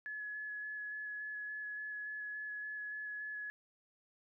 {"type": "tone with vibrato", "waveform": "sine", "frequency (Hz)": 1700, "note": "G#6", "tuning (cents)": 40, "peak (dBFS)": -40, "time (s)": [0.06, 3.5], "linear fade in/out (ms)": 0, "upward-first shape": "square", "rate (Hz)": 3.5, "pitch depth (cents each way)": 9, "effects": []}